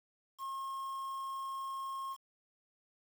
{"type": "tone with quantisation", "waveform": "triangle", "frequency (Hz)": 1076, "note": "C6", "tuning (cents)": 48, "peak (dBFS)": -36, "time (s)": [0.38, 2.17], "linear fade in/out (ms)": 50, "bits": 9, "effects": []}